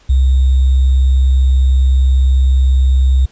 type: tone with sample-and-hold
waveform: sine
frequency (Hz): 65.41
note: C2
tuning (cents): 0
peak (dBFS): -7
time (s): 0.09-3.26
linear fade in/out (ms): 10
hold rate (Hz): 3675
effects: pink hiss -49 dBFS RMS until 3.31 s + resampled to 16000 Hz